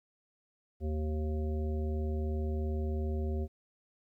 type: harmonic tone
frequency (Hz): 76.9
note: D#2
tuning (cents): -20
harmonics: 1 / 3 / 5 / 7 / 9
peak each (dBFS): -31 / -40 / -40 / -47 / -50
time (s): 0.8-3.48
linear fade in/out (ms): 50
effects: 12-bit